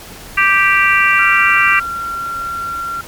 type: harmonic tone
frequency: 392 Hz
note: G4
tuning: in tune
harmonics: 3 / 4 / 5 / 6 / 7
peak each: -15 / -15 / -15 / -15 / -16 dBFS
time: 0.37-1.8 s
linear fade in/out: 10 ms
type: tone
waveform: sine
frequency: 1372 Hz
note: F6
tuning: 31 cents flat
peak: -19 dBFS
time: 1.19-3.01 s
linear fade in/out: 2 ms
effects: pink hiss -34 dBFS RMS until 3.07 s + MP3 96 kbps